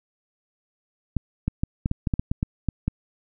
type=clicks; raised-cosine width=5 ms; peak=-10 dBFS; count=12; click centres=1.167 / 1.48 / 1.635 / 1.859 / 1.914 / 2.072 / 2.138 / 2.195 / 2.315 / 2.429 / 2.687 / 2.88 s; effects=none